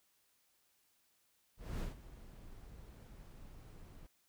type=noise with ADSR envelope; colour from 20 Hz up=brown; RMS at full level=-37 dBFS; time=1.57-4.07 s; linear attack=240 ms; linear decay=140 ms; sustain=-17 dB; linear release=6 ms; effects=white hiss -75 dBFS RMS until 4.28 s